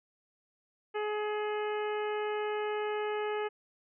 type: harmonic tone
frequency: 421.8 Hz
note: G#4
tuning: 27 cents sharp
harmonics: 1 / 2 / 3 / 4 / 5 / 6 / 7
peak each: -32 / -38 / -42 / -44 / -46 / -48 / -49 dBFS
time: 0.94-3.49 s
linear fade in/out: 20 ms
effects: none